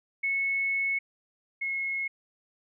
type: tone pair in turn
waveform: sine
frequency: 2199 / 2172 Hz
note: C#7 / C#7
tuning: -14 / -36 cents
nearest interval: unison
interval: 22 cents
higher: first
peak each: -25 / -28 dBFS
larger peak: first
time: 0.23-0.99 / 1.61-2.08 s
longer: first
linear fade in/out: 10 ms
effects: none